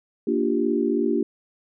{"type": "chord", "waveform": "sine", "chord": "G minor seventh", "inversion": "first", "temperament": "equal", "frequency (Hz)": [233.1, 293.7, 349.2, 392], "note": ["Bb3", "D4", "F4", "G4"], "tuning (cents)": [0, 0, 0, 0], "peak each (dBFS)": -25, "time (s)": [0.27, 1.23], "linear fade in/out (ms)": 5, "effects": []}